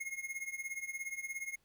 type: tone with tremolo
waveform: square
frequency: 2153 Hz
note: C7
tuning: 49 cents sharp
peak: -36 dBFS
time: 0-1.56 s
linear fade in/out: 10 ms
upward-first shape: triangle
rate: 17 Hz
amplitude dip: 90%
effects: pink hiss -75 dBFS RMS until 1.64 s